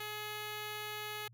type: tone with notch filter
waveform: 5% pulse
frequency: 422.5 Hz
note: G#4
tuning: 30 cents sharp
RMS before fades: -42 dBFS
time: 0-1.28 s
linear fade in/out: 5 ms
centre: 5200 Hz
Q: 2
effects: added 117 Hz sine -57 dBFS peak until 1.33 s